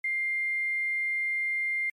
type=tone with quantisation; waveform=sine; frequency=2100 Hz; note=C7; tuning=6 cents sharp; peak=-26 dBFS; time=0.04-1.9 s; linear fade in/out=5 ms; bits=9; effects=MP3 64 kbps